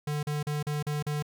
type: tone bursts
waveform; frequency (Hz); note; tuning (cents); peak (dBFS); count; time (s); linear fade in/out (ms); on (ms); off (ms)
square; 148.4; D3; +18; -29; 6; 0.07-1.225; 5; 160; 39
effects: none